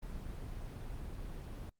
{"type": "noise", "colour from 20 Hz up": "brown", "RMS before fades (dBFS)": -43, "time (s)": [0.02, 1.7], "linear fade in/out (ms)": 10, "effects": ["Opus 24 kbps"]}